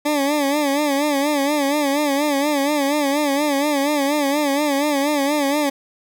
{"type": "tone with vibrato", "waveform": "20% pulse", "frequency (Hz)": 287.4, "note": "D4", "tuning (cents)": -37, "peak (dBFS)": -12, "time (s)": [0.05, 5.7], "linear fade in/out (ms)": 10, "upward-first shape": "sine", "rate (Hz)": 4.2, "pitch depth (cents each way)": 86, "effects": []}